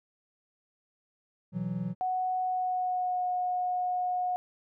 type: chord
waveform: triangle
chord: B suspended fourth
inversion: none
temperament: equal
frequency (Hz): 123.47 / 164.81 / 185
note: B2 / E3 / F#3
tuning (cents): 0 / 0 / 0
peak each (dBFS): -36 / -33 / -31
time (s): 1.52-1.95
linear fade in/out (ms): 50
type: tone with pitch glide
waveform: sine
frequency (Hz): 740 to 726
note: F#5 to F#5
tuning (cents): 0 to -33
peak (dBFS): -27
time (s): 2.01-4.36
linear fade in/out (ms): 0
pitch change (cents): -33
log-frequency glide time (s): 2.41-3.26
effects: none